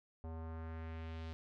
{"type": "tone with low-pass filter sweep", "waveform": "square", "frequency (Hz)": 81.1, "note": "E2", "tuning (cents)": -28, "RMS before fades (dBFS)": -45, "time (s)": [0.24, 1.33], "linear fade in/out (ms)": 0, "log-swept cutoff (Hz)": [810, 4200], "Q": 1.4, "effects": []}